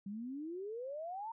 sine exponential sweep, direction up, 192.6 to 932.3 Hz, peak -40 dBFS, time 0.06-1.32 s, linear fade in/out 5 ms, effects none

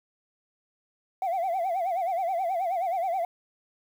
sine tone with vibrato, 721 Hz, F#5, 45 cents flat, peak -23 dBFS, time 1.22-3.25 s, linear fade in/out 2 ms, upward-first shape sine, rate 9.4 Hz, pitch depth 140 cents each way, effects tanh soft clip ceiling -23 dBFS + 9-bit

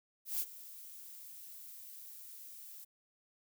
violet noise with ADSR envelope, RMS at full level -34 dBFS, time 0.25-2.85 s, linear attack 150 ms, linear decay 50 ms, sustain -17 dB, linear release 13 ms, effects none

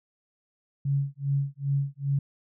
sine tone with tremolo, 139.6 Hz, C#3, 13 cents sharp, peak -21 dBFS, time 0.85-2.19 s, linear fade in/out 5 ms, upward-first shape sine, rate 2.5 Hz, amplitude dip 100%, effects none

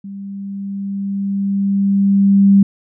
sine tone with level ramp, 197.8 Hz, G3, 16 cents sharp, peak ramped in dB -27 to -5 dBFS, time 0.04-2.63 s, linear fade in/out 5 ms, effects none

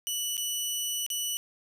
15% pulse tone with dropouts, 2960 Hz, F#7, in tune, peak -22 dBFS, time 0.07-1.37 s, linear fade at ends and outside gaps 0 ms, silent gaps 0.369-0.378 / 1.064-1.102 s, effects none

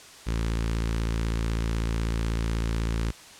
sawtooth tone with notch filter, 56.1 Hz, A1, 34 cents sharp, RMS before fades -27 dBFS, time 0.26-3.12 s, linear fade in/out 20 ms, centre 690 Hz, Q 1.5, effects white hiss -47 dBFS RMS until 3.39 s + low-pass 8000 Hz 12 dB/octave

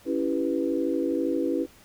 sine chord, C# half-diminished seventh, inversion none, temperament equal, 277.2 / 329.6 / 392 / 493.9 Hz, C#4 / E4 / G4 / B4, 0 / 0 / 0 / 0 cents, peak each -28 / -27 / -32 / -30 dBFS, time 0.05-1.67 s, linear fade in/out 50 ms, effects pink hiss -54 dBFS RMS until 1.84 s

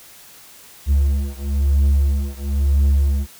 triangle beating tone pair, 69.5 / 70.5 Hz, C#2 / C#2, +5 / +30 cents, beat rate 1 Hz, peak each -15 / -16 dBFS, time 0.86-3.27 s, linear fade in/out 50 ms, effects white hiss -44 dBFS RMS until 3.39 s

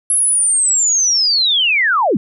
sine linear sweep, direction down, 11000 to 158.8 Hz, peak -11 dBFS, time 0.1-2.17 s, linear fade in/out 2 ms, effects none

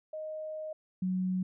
sine tone pair in turn, 622.3 / 185.01 Hz, D#5 / F#3, 0 / 0 cents, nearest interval octave + major sixth, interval 2100 cents, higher first, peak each -36 / -28 dBFS, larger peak second, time 0.13-0.73 / 1.02-1.43 s, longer first, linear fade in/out 5 ms, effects none

